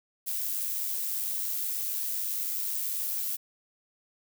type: noise with amplitude modulation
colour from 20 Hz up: violet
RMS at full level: -30 dBFS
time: 0.26-3.37 s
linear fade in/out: 20 ms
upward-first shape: sine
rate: 98.3 Hz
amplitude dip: 35%
effects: none